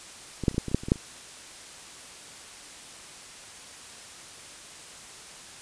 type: clicks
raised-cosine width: 3 ms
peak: -18 / -7 / -29 / -23 / -11 / -19 / -24 / -8 / -26 / -19 / -6 / -30 dBFS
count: 12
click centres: 0.437 / 0.482 / 0.513 / 0.545 / 0.581 / 0.683 / 0.715 / 0.746 / 0.835 / 0.885 / 0.919 / 0.958 s
effects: white hiss -45 dBFS RMS until 5.61 s + resampled to 22050 Hz